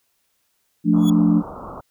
sine chord, D minor, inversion first, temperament equal, 174.61 / 220 / 293.7 Hz, F3 / A3 / D4, 0 / 0 / 0 cents, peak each -17 dBFS, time 0.84-1.43 s, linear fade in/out 50 ms
white low-pass noise, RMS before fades -35 dBFS, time 0.93-1.81 s, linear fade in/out 10 ms, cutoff 1300 Hz, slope 96 dB/octave
sawtooth tone with exponential growth, 3384 Hz, G#7, 32 cents sharp, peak -23 dBFS, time 0.96-1.1 s, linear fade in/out 5 ms, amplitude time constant 29 ms
effects white hiss -68 dBFS RMS until 1.9 s

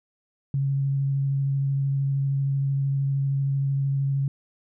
sine tone with vibrato, 137.8 Hz, C#3, 10 cents flat, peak -21 dBFS, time 0.54-4.28 s, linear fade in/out 2 ms, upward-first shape square, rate 13 Hz, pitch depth 9 cents each way, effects none

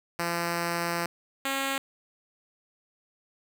5% pulse tone pair in turn, 170.9 / 271.9 Hz, F3 / C#4, -37 / -33 cents, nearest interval minor sixth, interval 804 cents, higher second, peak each -16 dBFS, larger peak neither, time 0.19-1.06 / 1.45-1.78 s, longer first, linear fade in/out 2 ms, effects none

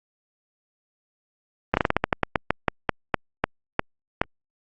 slowing click train, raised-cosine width 0.5 ms, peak -3 dBFS, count 17, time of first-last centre 1.74-4.215 s, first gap 31 ms, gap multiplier 1.19, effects Opus 32 kbps

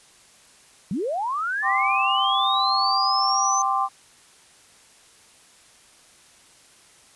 sine linear sweep, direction up, 155.56 to 6200 Hz, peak -23 dBFS, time 0.91-3.62 s, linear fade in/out 2 ms
sine chord, G suspended fourth, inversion none, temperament equal, 784 / 1046.5 / 1174.7 Hz, G5 / C6 / D6, 0 / 0 / 0 cents, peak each -24 dBFS, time 1.62-3.89 s, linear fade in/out 50 ms
effects white hiss -53 dBFS RMS until 7.15 s + resampled to 24000 Hz

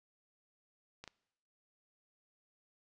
clicks, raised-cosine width 0.2 ms, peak -30 dBFS, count 2, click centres 1.04 / 1.077 s, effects noise-tail reverb RT60 0.9 s tail -23 dB re dry + resampled to 22050 Hz

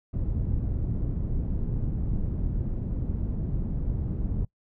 pink low-pass noise, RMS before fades -28 dBFS, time 0.13-4.45 s, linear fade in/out 5 ms, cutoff 180 Hz, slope 12 dB/octave, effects noise-tail reverb RT60 0.1 s tail -23 dB re dry

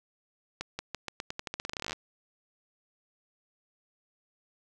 accelerating click train, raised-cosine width 0.2 ms, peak -17 dBFS, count 23, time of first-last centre 0.61-1.93 s, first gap 180 ms, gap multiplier 0.87, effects none

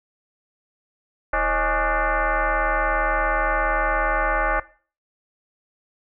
sine tone with frequency modulation, 329.6 Hz, E4, in tune, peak -18 dBFS, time 1.33-4.6 s, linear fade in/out 5 ms, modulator 291 Hz, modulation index 5.2, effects noise-tail reverb RT60 0.4 s tail -19 dB re dry

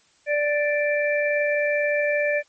harmonic tone, 587.3 Hz, D5, in tune, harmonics 1 / 3 / 4, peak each -21 / -26 / -27 dBFS, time 0.26-2.43 s, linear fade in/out 50 ms, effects white hiss -60 dBFS RMS until 2.48 s + MP3 32 kbps

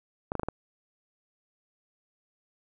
clicks, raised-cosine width 1 ms, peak -16 dBFS, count 5, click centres 0.319 / 0.353 / 0.396 / 0.433 / 0.486 s, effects none

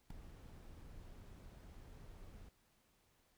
brown noise with ADSR envelope, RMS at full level -42 dBFS, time 0.1-2.49 s, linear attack 4 ms, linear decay 5 ms, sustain -13 dB, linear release 6 ms, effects pink hiss -75 dBFS RMS until 3.37 s

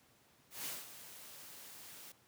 white noise with ADSR envelope, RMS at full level -41 dBFS, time 0.5-2.12 s, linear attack 160 ms, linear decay 190 ms, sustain -12 dB, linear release 4 ms, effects pink hiss -68 dBFS RMS until 2.27 s + high-pass 100 Hz 12 dB/octave

